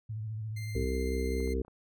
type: tone with vibrato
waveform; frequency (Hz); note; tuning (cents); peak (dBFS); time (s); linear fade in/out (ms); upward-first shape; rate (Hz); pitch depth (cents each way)
sine; 108.8; A2; -19; -34; 0.09-0.85; 10; sine; 14; 53
type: tone with tremolo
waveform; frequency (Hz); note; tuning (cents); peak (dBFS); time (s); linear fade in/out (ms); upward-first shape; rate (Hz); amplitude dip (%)
sawtooth; 2093; C7; 0; -40; 0.56-1.54; 10; triangle; 16; 30
type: harmonic tone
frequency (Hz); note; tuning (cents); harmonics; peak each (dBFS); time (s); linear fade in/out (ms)
64.8; C2; -16; 1 / 3 / 4 / 5 / 6 / 7; -31 / -41 / -38 / -44 / -36 / -36; 0.75-1.62; 5
type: clicks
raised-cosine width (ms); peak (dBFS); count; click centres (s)
1; -40; 4; 1.404 / 1.476 / 1.649 / 1.681
effects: none